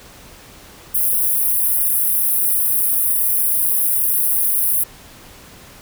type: high-pass noise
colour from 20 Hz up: white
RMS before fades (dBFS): -17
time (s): 0.94-4.84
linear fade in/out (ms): 10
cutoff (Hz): 9400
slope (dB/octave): 96
effects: pink hiss -42 dBFS RMS until 5.81 s